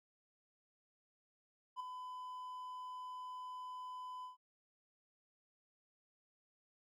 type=tone with ADSR envelope; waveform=triangle; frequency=1006 Hz; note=B5; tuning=32 cents sharp; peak=-36 dBFS; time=1.76-4.37 s; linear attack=41 ms; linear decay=7 ms; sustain=-7 dB; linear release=130 ms; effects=none